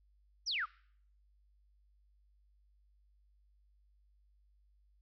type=exponential sweep; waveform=sine; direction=down; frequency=6110 to 1108.7 Hz; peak=-33 dBFS; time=0.46-0.66 s; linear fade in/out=20 ms; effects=noise-tail reverb RT60 0.6 s tail -23 dB re dry + added 50 Hz sine -66 dBFS peak until 5.01 s